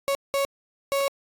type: tone bursts at uneven times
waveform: 35% pulse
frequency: 554.4 Hz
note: C#5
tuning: in tune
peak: -20 dBFS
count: 3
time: 0.08-0.15 / 0.34-0.45 / 0.92-1.08 s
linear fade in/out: 0 ms
effects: AAC 64 kbps